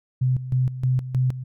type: tone with tremolo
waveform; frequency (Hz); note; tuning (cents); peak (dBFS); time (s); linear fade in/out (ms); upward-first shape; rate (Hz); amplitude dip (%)
sine; 128.1; C3; -36; -17; 0.21-1.44; 10; square; 3.2; 75
effects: none